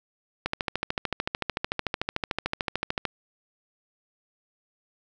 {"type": "click train", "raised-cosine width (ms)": 0.3, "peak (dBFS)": -10, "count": 36, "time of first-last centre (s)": [0.46, 3.053], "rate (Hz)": 13.5, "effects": []}